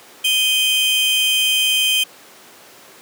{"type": "tone pair together", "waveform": "45% pulse", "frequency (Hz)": [2489, 3136], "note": ["D#7", "G7"], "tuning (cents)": [0, 0], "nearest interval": "major third", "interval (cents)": 400, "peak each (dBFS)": [-20, -15], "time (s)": [0.24, 2.04], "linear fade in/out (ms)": 10, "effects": ["pink hiss -43 dBFS RMS until 3.01 s", "high-pass 300 Hz 12 dB/octave"]}